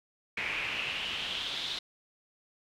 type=noise with band-pass filter sweep; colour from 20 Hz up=brown; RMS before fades=-35 dBFS; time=0.37-1.79 s; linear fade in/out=5 ms; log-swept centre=2300 to 3800 Hz; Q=5.4; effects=none